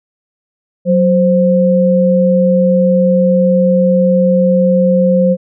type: tone pair together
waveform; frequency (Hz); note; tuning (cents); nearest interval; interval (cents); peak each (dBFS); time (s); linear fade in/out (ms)
sine; 185 / 523.3; F#3 / C5; 0 / 0; octave + tritone; 1800; -10; 0.85-5.37; 50
effects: none